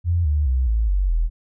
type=tone with pitch steps; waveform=sine; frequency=86.3 / 74.27 / 63.91 / 55 / 47.33 / 40.73 Hz; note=F2 / D2 / C2 / A1 / F#1 / E1; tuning=-20 / +20 / -40 / 0 / +40 / -20 cents; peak=-16 dBFS; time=0.04-1.3 s; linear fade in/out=50 ms; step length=210 ms; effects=none